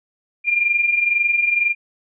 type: tone pair together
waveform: sine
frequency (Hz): 2380 / 2402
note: D7 / D7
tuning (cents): +22 / +38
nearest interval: unison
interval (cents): 16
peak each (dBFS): -22 / -16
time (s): 0.44-1.75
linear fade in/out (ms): 50
effects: none